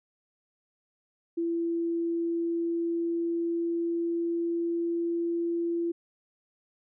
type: tone with pitch glide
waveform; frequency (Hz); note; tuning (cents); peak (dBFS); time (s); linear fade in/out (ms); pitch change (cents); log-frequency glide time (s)
sine; 336.4 to 339.5; E4 to F4; +35 to -49; -26; 1.37-5.92; 10; +16; 1.95-5.45
effects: none